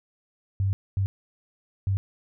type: tone bursts at uneven times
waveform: sine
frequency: 97.4 Hz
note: G2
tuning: 11 cents flat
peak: -21 dBFS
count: 3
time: 0.6-0.73 / 0.97-1.06 / 1.87-1.97 s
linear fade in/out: 0 ms
effects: none